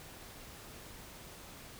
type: silence
effects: pink hiss -51 dBFS RMS until 1.79 s